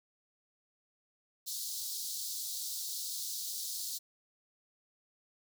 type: high-pass noise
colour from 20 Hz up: pink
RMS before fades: -39 dBFS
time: 1.46-3.99 s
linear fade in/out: 20 ms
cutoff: 3900 Hz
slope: 48 dB/octave
effects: none